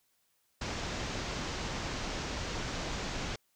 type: low-pass noise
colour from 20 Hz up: pink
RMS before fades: -37 dBFS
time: 0.61-3.36 s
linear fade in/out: 5 ms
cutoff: 6900 Hz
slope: 48 dB/octave
effects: white hiss -74 dBFS RMS until 3.55 s